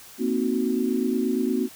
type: chord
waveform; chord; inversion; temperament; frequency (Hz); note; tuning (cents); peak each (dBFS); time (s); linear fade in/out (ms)
sine; C half-diminished seventh; third; equal; 233.1 / 261.6 / 311.1 / 370; Bb3 / C4 / Eb4 / Gb4; 0 / 0 / 0 / 0; -26 / -25 / -31 / -27; 0.18-1.69; 50
effects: white hiss -46 dBFS RMS until 1.75 s